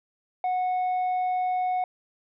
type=tone with tanh clipping; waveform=sine; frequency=734 Hz; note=F#5; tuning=14 cents flat; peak=-24 dBFS; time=0.44-1.84 s; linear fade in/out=2 ms; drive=3 dB; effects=none